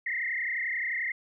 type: tone with frequency modulation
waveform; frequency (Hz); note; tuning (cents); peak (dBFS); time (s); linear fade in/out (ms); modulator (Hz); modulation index
sine; 1983; B6; +7; -28; 0.06-1.12; 5; 31.4; 4.6
effects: none